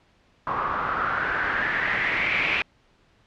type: noise with low-pass filter sweep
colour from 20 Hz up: white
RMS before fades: -25 dBFS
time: 0.47-2.62 s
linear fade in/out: 0 ms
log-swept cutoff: 1100 to 2500 Hz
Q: 5
effects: pink hiss -61 dBFS RMS until 3.26 s + low-pass 4000 Hz 12 dB/octave